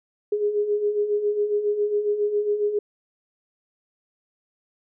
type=beating tone pair; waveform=sine; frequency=409.4 / 416.7 Hz; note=G#4 / G#4; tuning=-25 / +6 cents; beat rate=7.3 Hz; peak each=-28 / -21 dBFS; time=0.32-2.79 s; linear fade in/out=5 ms; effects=none